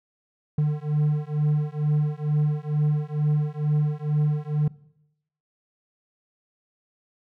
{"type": "beating tone pair", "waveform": "triangle", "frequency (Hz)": [148.9, 151.1], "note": ["D3", "D3"], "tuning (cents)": [24, 50], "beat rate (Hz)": 2.2, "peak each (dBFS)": -22, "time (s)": [0.58, 4.68], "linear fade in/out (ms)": 5, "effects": ["noise-tail reverb RT60 0.8 s tail -20 dB re dry"]}